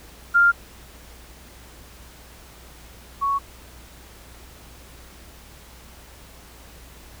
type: tone pair in turn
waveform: sine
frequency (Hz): 1396.9 / 1111.8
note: F6 / C#6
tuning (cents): 0 / +5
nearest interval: major third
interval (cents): 395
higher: first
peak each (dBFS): -12 / -19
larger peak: first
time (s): 0.34-0.52 / 3.21-3.39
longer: neither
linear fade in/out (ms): 20
effects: added 60 Hz sine -47 dBFS peak until 7.2 s + pink hiss -47 dBFS RMS until 7.2 s